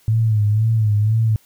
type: tone with vibrato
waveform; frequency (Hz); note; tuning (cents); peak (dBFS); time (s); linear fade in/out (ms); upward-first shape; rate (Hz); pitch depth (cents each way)
sine; 108.4; A2; -25; -13; 0.08-1.36; 0; sine; 2; 73
effects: white hiss -55 dBFS RMS until 1.45 s